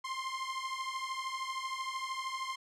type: beating tone pair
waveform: sawtooth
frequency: 1047 / 1060 Hz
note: C6 / C6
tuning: +1 / +22 cents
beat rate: 13 Hz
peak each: -35 / -35 dBFS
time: 0.04-2.56 s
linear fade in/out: 10 ms
effects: low-pass 7000 Hz 12 dB/octave